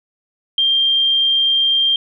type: tone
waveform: sine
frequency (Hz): 3184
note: G7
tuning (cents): +26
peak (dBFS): -12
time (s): 0.58-1.96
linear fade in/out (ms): 2
effects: none